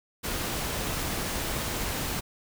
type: noise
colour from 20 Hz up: pink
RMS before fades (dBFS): -31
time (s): 0.23-2.21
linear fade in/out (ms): 20
effects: none